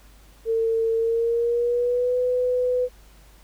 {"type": "tone with pitch glide", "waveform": "sine", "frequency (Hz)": [452.3, 499], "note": ["A4", "B4"], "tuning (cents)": [48, 18], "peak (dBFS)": -19, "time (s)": [0.45, 2.89], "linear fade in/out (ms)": 50, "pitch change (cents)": 170, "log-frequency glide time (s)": [0.95, 2.17], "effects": ["added 50 Hz sine -49 dBFS peak until 3.43 s", "pink hiss -55 dBFS RMS until 3.43 s"]}